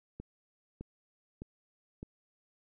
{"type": "click train", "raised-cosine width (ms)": 3, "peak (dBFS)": -29, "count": 4, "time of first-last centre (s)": [0.2, 2.029], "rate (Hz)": 1.64, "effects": []}